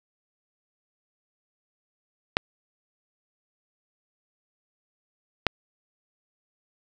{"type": "clicks", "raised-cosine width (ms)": 0.3, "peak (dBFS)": -3, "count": 2, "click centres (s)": [2.369, 5.467], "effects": []}